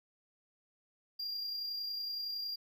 triangle tone with amplitude modulation, 4783 Hz, D8, 31 cents sharp, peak -34 dBFS, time 1.19-2.56 s, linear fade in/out 10 ms, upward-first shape sine, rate 30.8 Hz, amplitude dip 30%, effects none

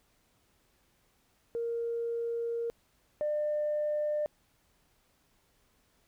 sine tone pair in turn, 466.2 / 599.1 Hz, A#4 / D5, 0 / +34 cents, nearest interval major third, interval 434 cents, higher second, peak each -30 / -27 dBFS, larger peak second, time 1.55-2.7 / 3.21-4.26 s, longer first, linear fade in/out 0 ms, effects tanh soft clip ceiling -24 dBFS + pink hiss -70 dBFS RMS until 6.07 s

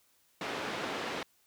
pink band-pass noise, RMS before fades -37 dBFS, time 0.41-1.23 s, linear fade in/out 2 ms, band 280 to 3400 Hz, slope 12 dB/octave, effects white hiss -69 dBFS RMS until 1.46 s

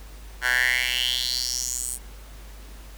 10% pulse tone with high-pass filter sweep, 125.1 Hz, B2, 23 cents sharp, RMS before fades -25 dBFS, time 0.41-1.99 s, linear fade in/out 50 ms, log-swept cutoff 1400 to 9400 Hz, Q 5.1, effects added 50 Hz sine -40 dBFS peak until 2.97 s + pink hiss -49 dBFS RMS until 2.97 s

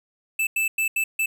square tone bursts at uneven times, 2637 Hz, E7, in tune, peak -21 dBFS, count 5, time 0.39-0.47 / 0.56-0.68 / 0.78-0.88 / 0.96-1.04 / 1.19-1.26 s, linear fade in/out 5 ms, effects none

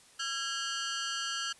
15% pulse ring-modulated tone, 1500 Hz, F#6, 23 cents sharp, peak -23 dBFS, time 0.19-1.53 s, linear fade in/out 10 ms, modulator 140 Hz, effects white hiss -59 dBFS RMS until 1.59 s + resampled to 24000 Hz

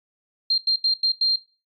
sine tone bursts at uneven times, 4186 Hz, C8, in tune, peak -16 dBFS, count 5, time 0.5-0.58 / 0.67-0.76 / 0.84-0.94 / 1.03-1.12 / 1.21-1.36 s, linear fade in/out 5 ms, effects noise-tail reverb RT60 0.3 s tail -17 dB re dry + MP3 64 kbps

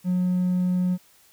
triangle tone, 181.2 Hz, F#3, 36 cents flat, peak -17 dBFS, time 0.04-0.98 s, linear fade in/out 50 ms, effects tanh soft clip ceiling -15 dBFS + white hiss -57 dBFS RMS until 1.32 s

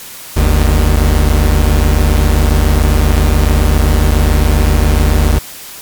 45% pulse tone pair together, 48.59 / 75.9 Hz, G1 / D#2, -15 / -42 cents, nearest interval minor sixth, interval 773 cents, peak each -10 dBFS, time 0.36-5.39 s, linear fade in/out 10 ms, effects white hiss -30 dBFS RMS until 5.81 s + MP3 96 kbps

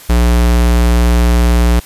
square tone, 59.4 Hz, A#1, 33 cents sharp, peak -8 dBFS, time 0.09-1.8 s, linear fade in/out 10 ms, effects white hiss -36 dBFS RMS until 1.85 s + resampled to 32000 Hz

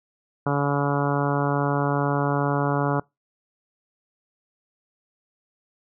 harmonic tone, 142.4 Hz, C#3, 47 cents sharp, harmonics 1 / 2 / 3 / 4 / 5 / 6 / 7 / 8 / 9 / 10, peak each -24 / -27 / -29 / -30 / -31 / -32 / -32 / -33 / -34 / -34 dBFS, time 0.46-3 s, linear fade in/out 5 ms, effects noise-tail reverb RT60 0.2 s tail -25 dB re dry

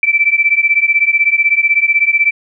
sine beating tone pair, 2320 / 2336 Hz, D7 / D7, -22 / -10 cents, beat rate 16 Hz, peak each -12 dBFS, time 0.03-2.31 s, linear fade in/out 2 ms, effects none

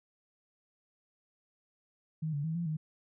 sine tone with pitch steps, 157.5 / 144 / 160.7 / 171.1 / 155.5 Hz, D#3 / D3 / E3 / F3 / D#3, +21 / -34 / -44 / -35 / -1 cents, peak -31 dBFS, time 2.22-2.77 s, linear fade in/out 10 ms, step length 110 ms, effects none

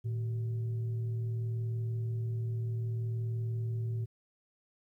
sine tone with frequency modulation, 113.2 Hz, A2, 50 cents sharp, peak -31 dBFS, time 0.04-4.06 s, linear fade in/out 20 ms, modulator 267 Hz, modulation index 0.25, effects 12-bit

